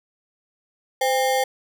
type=ring-modulated tone; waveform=square; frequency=659.3 Hz; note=E5; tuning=in tune; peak=-16 dBFS; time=1.01-1.44 s; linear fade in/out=5 ms; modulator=142 Hz; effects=none